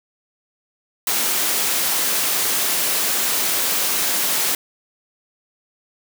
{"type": "high-pass noise", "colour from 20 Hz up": "white", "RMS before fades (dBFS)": -20, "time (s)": [1.07, 4.55], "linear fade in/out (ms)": 2, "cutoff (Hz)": 200, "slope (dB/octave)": 12, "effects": []}